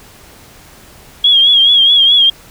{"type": "tone with vibrato", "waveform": "sine", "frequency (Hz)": 3287, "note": "G#7", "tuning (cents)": -19, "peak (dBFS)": -5, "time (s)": [1.24, 2.3], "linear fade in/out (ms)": 5, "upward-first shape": "triangle", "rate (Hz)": 4.7, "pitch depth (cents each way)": 77, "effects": ["pink hiss -40 dBFS RMS until 2.5 s"]}